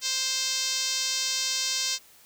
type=tone with band-pass filter; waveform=5% pulse; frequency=524 Hz; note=C5; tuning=2 cents sharp; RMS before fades=-28 dBFS; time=0.01-1.99 s; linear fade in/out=50 ms; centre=5700 Hz; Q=1.3; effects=white hiss -55 dBFS RMS until 2.25 s